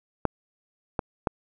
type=clicks; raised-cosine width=1 ms; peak=-7 / -11 / -9 dBFS; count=3; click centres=0.253 / 0.992 / 1.272 s; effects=none